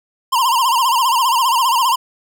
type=tone with vibrato; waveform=square; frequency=987.8 Hz; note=B5; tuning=in tune; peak=-13 dBFS; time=0.32-1.96 s; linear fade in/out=10 ms; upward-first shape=sine; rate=15 Hz; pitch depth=140 cents each way; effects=none